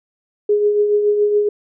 sine tone with tremolo, 415.3 Hz, G#4, in tune, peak -10 dBFS, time 0.49-1.49 s, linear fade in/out 5 ms, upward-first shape triangle, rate 7.1 Hz, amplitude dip 50%, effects none

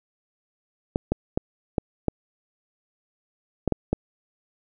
clicks, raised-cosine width 2 ms, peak -8 dBFS, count 8, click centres 0.959 / 1.12 / 1.375 / 1.782 / 2.083 / 3.677 / 3.723 / 3.93 s, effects none

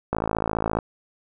click train, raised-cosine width 1 ms, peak -9 dBFS, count 37, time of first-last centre 0.13-0.788 s, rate 54.7 Hz, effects none

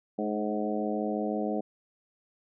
harmonic tone with a mistuned harmonic, 106.1 Hz, G#2, 38 cents sharp, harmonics 2 / 3 / 4 / 5 / 6 / 7, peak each -32 / -34 / -35 / -36 / -37 / -37 dBFS, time 0.18-1.61 s, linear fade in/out 10 ms, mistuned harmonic 3, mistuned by -39 cents, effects none

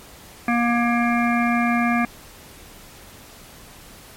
harmonic tone, 237.2 Hz, A#3, 30 cents sharp, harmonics 1 / 3 / 5 / 7 / 9 / 10, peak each -19 / -24 / -26 / -27 / -29 / -29 dBFS, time 0.48-2.05 s, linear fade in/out 2 ms, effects pink hiss -44 dBFS RMS until 4.16 s + MP3 64 kbps

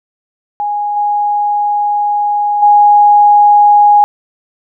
sine tone with level steps, 827 Hz, G#5, 8 cents flat, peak -13 / -10 / -3 dBFS, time 0.6-4.04 s, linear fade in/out 0 ms, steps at 0.96 / 2.62 s, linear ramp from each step 10 ms, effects none

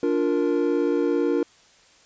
triangle chord, Bb major, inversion first, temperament just, 291.4 / 349.6 / 466.2 Hz, D4 / F4 / Bb4, -13 / +2 / 0 cents, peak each -22 dBFS, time 0.03-1.43 s, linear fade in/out 2 ms, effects white hiss -55 dBFS RMS until 2.05 s + resampled to 16000 Hz

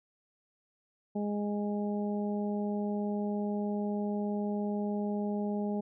harmonic tone, 206.4 Hz, G#3, 10 cents flat, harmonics 1 / 2 / 3 / 4, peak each -31 / -37 / -41 / -43 dBFS, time 1.15-5.81 s, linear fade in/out 10 ms, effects none

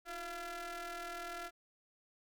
sawtooth ring-modulated tone, 336.6 Hz, E4, 36 cents sharp, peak -35 dBFS, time 0.05-1.51 s, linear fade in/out 50 ms, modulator 1030 Hz, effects none

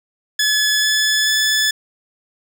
15% pulse tone with pitch steps, 1712 / 1721.9 / 1731.9 Hz, A6 / A6 / A6, -48 / -38 / -28 cents, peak -8 dBFS, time 0.39-1.71 s, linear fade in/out 5 ms, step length 440 ms, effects none

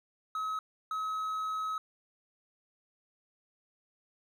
triangle tone bursts at uneven times, 1280 Hz, D#6, 49 cents sharp, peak -30 dBFS, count 2, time 0.35-0.59 / 0.91-1.78 s, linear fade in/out 2 ms, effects none

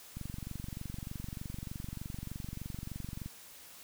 click train, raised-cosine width 5 ms, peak -28 dBFS, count 73, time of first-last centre 0.17-3.26 s, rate 23.3 Hz, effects white hiss -53 dBFS RMS until 3.83 s

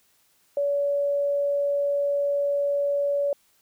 sine tone, 569 Hz, C#5, 45 cents sharp, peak -21 dBFS, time 0.57-3.33 s, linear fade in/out 2 ms, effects white hiss -64 dBFS RMS until 3.61 s

